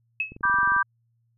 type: tone with exponential decay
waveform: sine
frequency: 2583 Hz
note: E7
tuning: 36 cents flat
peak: -20 dBFS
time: 0.2-0.37 s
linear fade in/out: 2 ms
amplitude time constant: 36 ms
type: click train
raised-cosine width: 3 ms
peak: -29 dBFS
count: 11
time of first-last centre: 0.32-0.764 s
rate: 22.5 Hz
type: chord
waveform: sine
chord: G major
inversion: first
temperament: just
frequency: 980 / 1176 / 1568 Hz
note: B5 / D6 / G6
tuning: -14 / +2 / 0 cents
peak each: -27 / -23 / -21 dBFS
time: 0.43-0.83 s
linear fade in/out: 10 ms
effects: added 116 Hz sine -65 dBFS peak until 1.37 s